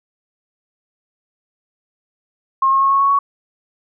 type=tone with pitch steps; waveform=sine; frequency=1073 / 1081.7 / 1090.5 / 1099.3 / 1108.3 / 1117.3 Hz; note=C6 / C#6 / C#6 / C#6 / C#6 / C#6; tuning=+43 / -43 / -29 / -15 / -1 / +13 cents; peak=-11 dBFS; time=2.62-3.19 s; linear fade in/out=5 ms; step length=95 ms; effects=none